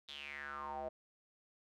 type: tone with band-pass filter sweep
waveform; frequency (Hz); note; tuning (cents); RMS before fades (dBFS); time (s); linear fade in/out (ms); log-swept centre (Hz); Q
square; 71.1; C#2; +45; -45; 0.08-0.89; 10; 3700 to 610; 7.4
effects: none